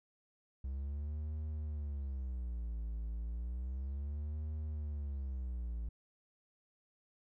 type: tone with vibrato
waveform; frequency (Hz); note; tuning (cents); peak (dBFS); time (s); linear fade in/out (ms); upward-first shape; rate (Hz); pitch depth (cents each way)
triangle; 65.41; C2; 0; -35; 0.64-5.89; 5; sine; 0.32; 280
effects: none